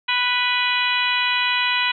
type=harmonic tone with a mistuned harmonic; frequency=493.9 Hz; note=B4; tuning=in tune; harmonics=2 / 3 / 4 / 5 / 6 / 7 / 8; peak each=-25 / -27 / -25 / -23 / -25 / -28 / -29 dBFS; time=0.08-1.92 s; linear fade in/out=10 ms; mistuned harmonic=7; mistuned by=-62 cents; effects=none